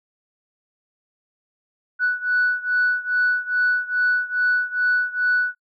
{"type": "beating tone pair", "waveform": "sine", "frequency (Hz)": [1480, 1482.4], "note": ["F#6", "F#6"], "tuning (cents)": [0, 3], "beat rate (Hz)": 2.4, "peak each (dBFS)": [-19, -21], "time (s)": [1.99, 5.55], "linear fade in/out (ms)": 50, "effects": ["noise-tail reverb RT60 0.1 s tail -26 dB re dry", "tanh soft clip ceiling -12 dBFS"]}